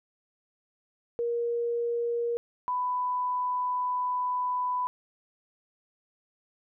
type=tone pair in turn; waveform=sine; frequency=471.9 / 995.6 Hz; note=A#4 / B5; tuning=+21 / +14 cents; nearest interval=octave + minor second; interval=1293 cents; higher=second; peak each=-26 dBFS; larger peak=neither; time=1.19-2.37 / 2.68-4.87 s; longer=second; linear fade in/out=0 ms; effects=none